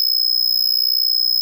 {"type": "tone with amplitude modulation", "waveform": "square", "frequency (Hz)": 5120, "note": "D#8", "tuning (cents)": 49, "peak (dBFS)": -11, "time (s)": [0, 1.41], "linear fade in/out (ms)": 0, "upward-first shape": "sine", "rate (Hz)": 61.1, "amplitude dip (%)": 95, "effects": ["7-bit"]}